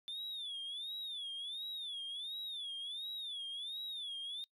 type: tone with vibrato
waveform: sine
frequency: 3520 Hz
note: A7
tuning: in tune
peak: -38 dBFS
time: 0.08-4.44 s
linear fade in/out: 0 ms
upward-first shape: sine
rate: 1.4 Hz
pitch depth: 160 cents each way
effects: noise-tail reverb RT60 0.1 s tail -25 dB re dry + tanh soft clip ceiling -39 dBFS